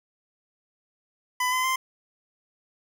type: tone with pitch steps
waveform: 25% pulse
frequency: 1001 / 1021.4 / 1042.3 Hz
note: B5 / C6 / C6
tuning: +23 / -42 / -7 cents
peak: -19 dBFS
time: 1.4-1.76 s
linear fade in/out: 5 ms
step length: 120 ms
effects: 9-bit